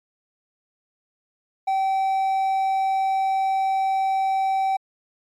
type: tone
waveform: triangle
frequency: 771 Hz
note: G5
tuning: 29 cents flat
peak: -17 dBFS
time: 1.67-4.77 s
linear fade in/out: 10 ms
effects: MP3 96 kbps